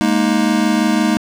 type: chord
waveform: square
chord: Ab suspended second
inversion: none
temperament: just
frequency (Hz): 207.7 / 233.6 / 311.5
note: Ab3 / Bb3 / Eb4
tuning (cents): 0 / +4 / +2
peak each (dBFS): -18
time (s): 0.01-1.17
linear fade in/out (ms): 0
effects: low-pass 9000 Hz 12 dB/octave + 7-bit

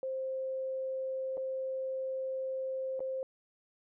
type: tone with dropouts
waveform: sine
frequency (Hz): 526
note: C5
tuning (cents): +9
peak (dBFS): -33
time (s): 0.03-3.23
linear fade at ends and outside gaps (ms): 1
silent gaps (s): 1.371-1.377 / 2.994-3.004
effects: none

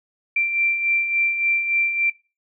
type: beating tone pair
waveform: sine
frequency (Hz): 2353 / 2356.5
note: D7 / D7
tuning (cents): +3 / +5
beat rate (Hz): 3.5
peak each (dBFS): -28 / -19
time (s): 0.36-2.1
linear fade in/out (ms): 5
effects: noise-tail reverb RT60 0.3 s tail -20 dB re dry

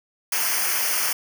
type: noise with comb filter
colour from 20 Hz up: white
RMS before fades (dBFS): -23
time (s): 0.32-1.13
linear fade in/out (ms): 5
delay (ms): 0.26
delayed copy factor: -0.85
effects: none

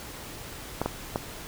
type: clicks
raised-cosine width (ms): 1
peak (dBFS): -12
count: 3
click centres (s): 0.816 / 0.86 / 1.159
effects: pink hiss -41 dBFS RMS until 1.47 s

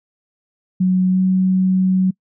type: tone with pitch glide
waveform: sine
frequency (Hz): 184.8 to 186.84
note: F#3 to F#3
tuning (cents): -2 to +17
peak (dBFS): -12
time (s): 0.8-2.11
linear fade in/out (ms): 10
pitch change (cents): +19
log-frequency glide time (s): 1.1-1.19
effects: noise-tail reverb RT60 0.1 s tail -26 dB re dry

